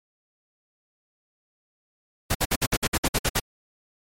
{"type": "noise bursts", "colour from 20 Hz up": "pink", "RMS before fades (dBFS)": -22, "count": 11, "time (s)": [2.3, 3.399], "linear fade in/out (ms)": 10, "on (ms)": 49, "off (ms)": 56, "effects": ["MP3 64 kbps"]}